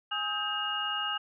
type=tone cluster; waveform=sine; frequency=830 / 1267 / 1583 / 2853 Hz; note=G#5 / D#6 / G6 / F7; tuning=-1 / +31 / +17 / +36 cents; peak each=-38 / -35 / -37 / -32 dBFS; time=0.11-1.18 s; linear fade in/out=10 ms; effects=none